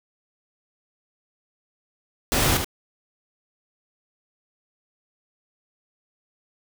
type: noise with echo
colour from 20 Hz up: pink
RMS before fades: -21 dBFS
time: 2.32-2.57 s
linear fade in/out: 0 ms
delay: 75 ms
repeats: 1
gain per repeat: -6 dB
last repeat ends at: 2.645 s
effects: none